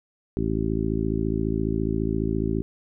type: harmonic tone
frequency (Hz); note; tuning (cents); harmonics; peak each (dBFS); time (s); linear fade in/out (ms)
54.6; A1; -13; 1 / 2 / 3 / 4 / 5 / 6 / 7; -30 / -30 / -30 / -30 / -30 / -30 / -30; 0.37-2.62; 0
effects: none